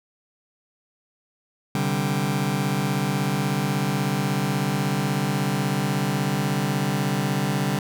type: chord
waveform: sawtooth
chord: C suspended second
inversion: none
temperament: just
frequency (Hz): 130.81 / 147.16 / 196.22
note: C3 / D3 / G3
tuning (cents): 0 / +4 / +2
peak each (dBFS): -24 / -21 / -21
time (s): 1.75-7.79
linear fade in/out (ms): 2
effects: none